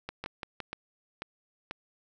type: two click trains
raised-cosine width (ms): 0.3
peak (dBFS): -20 / -20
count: 4 / 4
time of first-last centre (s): 0.24-1.711 / 0.09-0.603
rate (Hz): 2.04 / 5.85
effects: none